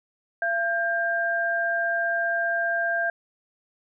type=tone pair together; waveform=sine; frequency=680 / 1595.1 Hz; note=F5 / G6; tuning=-46 / +30 cents; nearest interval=octave + minor third; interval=1476 cents; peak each=-26 / -24 dBFS; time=0.42-3.1 s; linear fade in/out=2 ms; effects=none